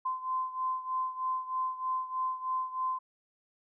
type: beating tone pair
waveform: sine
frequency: 1032 / 1035.2 Hz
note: C6 / C6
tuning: -24 / -19 cents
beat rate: 3.2 Hz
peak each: -32 / -36 dBFS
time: 0.05-2.99 s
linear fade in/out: 10 ms
effects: none